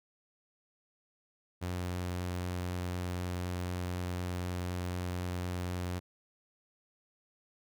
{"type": "tone", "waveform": "sawtooth", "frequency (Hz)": 89.6, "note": "F2", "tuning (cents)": 45, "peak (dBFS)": -30, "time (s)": [1.61, 6], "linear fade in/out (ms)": 20, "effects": []}